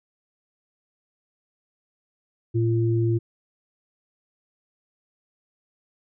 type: tone pair together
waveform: sine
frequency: 114.5 / 343.1 Hz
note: A#2 / F4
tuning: -31 / -31 cents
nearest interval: octave + perfect fifth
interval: 1900 cents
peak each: -20 / -24 dBFS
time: 2.54-3.19 s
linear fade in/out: 20 ms
effects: none